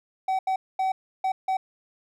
triangle tone bursts at uneven times, 760 Hz, F#5, 46 cents sharp, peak -20 dBFS, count 5, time 0.28-0.39 / 0.47-0.56 / 0.79-0.92 / 1.24-1.32 / 1.48-1.57 s, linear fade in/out 5 ms, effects none

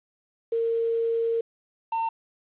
sine / triangle tone pair in turn, 459.1 / 906.9 Hz, A#4 / A#5, -26 / -48 cents, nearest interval octave, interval 1178 cents, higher second, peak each -22 dBFS, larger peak neither, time 0.52-1.41 / 1.92-2.09 s, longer first, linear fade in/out 5 ms, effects resampled to 8000 Hz + 9-bit

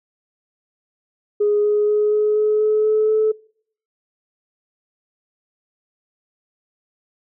sine tone with pitch steps, 415.3 / 417.9 / 420.6 / 423.3 / 426 / 428.7 / 431.4 / 434.2 Hz, G#4 / G#4 / G#4 / G#4 / G#4 / A4 / A4 / A4, 0 / +11 / +22 / +33 / +44 / -45 / -34 / -23 cents, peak -13 dBFS, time 1.4-3.32 s, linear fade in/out 10 ms, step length 240 ms, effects noise-tail reverb RT60 0.6 s tail -25 dB re dry + tanh soft clip ceiling -9 dBFS

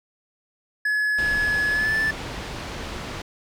triangle tone with pitch glide, 1700 to 1753.9 Hz, G#6 to A6, +40 to -6 cents, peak -18 dBFS, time 0.85-2.11 s, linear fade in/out 5 ms, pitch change +54 cents, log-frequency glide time 1.7-1.95 s
pink low-pass noise, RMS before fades -33 dBFS, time 1.18-3.22 s, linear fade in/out 5 ms, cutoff 4700 Hz, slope 12 dB/octave
clicks, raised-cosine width 3 ms, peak -26 / -31 / -30 / -30 / -24 / -22 dBFS, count 6, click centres 1.356 / 1.489 / 1.651 / 2.259 / 2.585 / 2.963 s
effects none

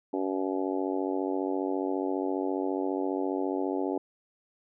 harmonic tone, 94.7 Hz, F#2, 41 cents sharp, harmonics 3 / 4 / 5 / 6 / 7 / 8 / 9, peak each -31 / -32 / -36 / -39 / -39 / -42 / -39 dBFS, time 0.13-3.98 s, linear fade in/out 5 ms, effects none

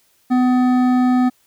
triangle tone with hard clipping, 251.4 Hz, B3, 31 cents sharp, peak -14 dBFS, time 0.3-1.3 s, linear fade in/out 20 ms, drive 15 dB, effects white hiss -59 dBFS RMS until 1.46 s

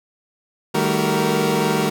25% pulse tone cluster, 155.6 / 198.9 / 222.6 / 377.9 / 467.9 Hz, D#3 / G3 / A3 / F#4 / A#4, 0 / +25 / +20 / +37 / +6 cents, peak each -20 dBFS, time 0.74-1.9 s, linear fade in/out 10 ms, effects none

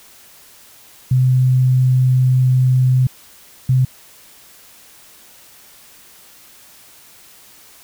sine tone pair in turn, 128.2 / 128.81 Hz, C3 / C3, -35 / -27 cents, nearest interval unison, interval 8 cents, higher second, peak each -10 dBFS, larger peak neither, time 1.11-3.07 / 3.69-3.85 s, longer first, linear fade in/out 5 ms, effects white hiss -45 dBFS RMS until 7.83 s

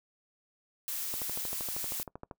blue noise, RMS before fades -36 dBFS, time 0.88-2.03 s, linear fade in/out 0 ms
click train, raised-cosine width 1 ms, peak -27 dBFS, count 16, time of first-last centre 1.14-2.312 s, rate 12.8 Hz
effects noise-tail reverb RT60 0.1 s tail -23 dB re dry

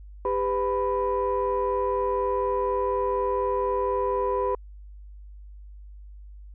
sine tone cluster, 398.9 / 503 / 993 Hz, G4 / B4 / B5, +30 / +32 / +9 cents, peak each -26 dBFS, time 0.25-4.55 s, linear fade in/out 2 ms, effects tanh soft clip ceiling -16 dBFS + added 50 Hz sine -41 dBFS peak until 6.54 s

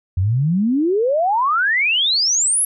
sine exponential sweep, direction up, 86.2 to 11400 Hz, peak -14 dBFS, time 0.17-2.65 s, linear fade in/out 5 ms, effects none

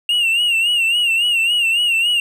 triangle tone with vibrato, 2794 Hz, F7, in tune, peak -12 dBFS, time 0.09-2.2 s, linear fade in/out 2 ms, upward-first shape sine, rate 3.6 Hz, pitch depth 83 cents each way, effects none

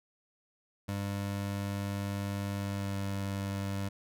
25% pulse tone with pitch glide, 100 to 98.74 Hz, G2 to G2, +35 to +13 cents, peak -29 dBFS, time 0.88-3.89 s, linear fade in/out 10 ms, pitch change -22 cents, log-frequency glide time 2.57-3 s, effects none

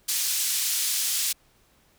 pink band-pass noise, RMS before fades -26 dBFS, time 0.08-1.33 s, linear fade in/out 10 ms, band 4700 to 16000 Hz, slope 12 dB/octave, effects pink hiss -62 dBFS RMS until 1.98 s

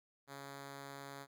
5% pulse tone, 139.2 Hz, C#3, 8 cents sharp, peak -36 dBFS, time 0.27-1.27 s, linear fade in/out 50 ms, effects none

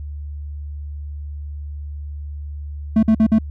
triangle tone bursts, 220 Hz, A3, in tune, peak -8 dBFS, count 4, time 2.96-3.386 s, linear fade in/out 5 ms, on 69 ms, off 50 ms, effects added 73 Hz sine -27 dBFS peak until 3.5 s

